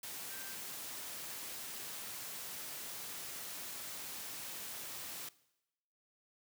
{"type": "tone in noise", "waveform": "sine", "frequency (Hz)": 1568, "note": "G6", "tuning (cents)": 0, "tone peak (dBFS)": -53, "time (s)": [0.31, 0.55], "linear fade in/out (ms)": 5, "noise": "white", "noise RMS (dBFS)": -45, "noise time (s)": [0.03, 5.29], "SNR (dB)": -11, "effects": ["noise-tail reverb RT60 0.9 s tail -20 dB re dry", "high-pass 100 Hz 12 dB/octave"]}